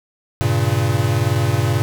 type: chord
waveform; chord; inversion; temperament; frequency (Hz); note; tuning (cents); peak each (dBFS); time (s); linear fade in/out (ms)
square; G diminished; none; equal; 98 / 116.54 / 138.59; G2 / Bb2 / Db3; 0 / 0 / 0; -21 / -19 / -22; 0.41-1.82; 0
effects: none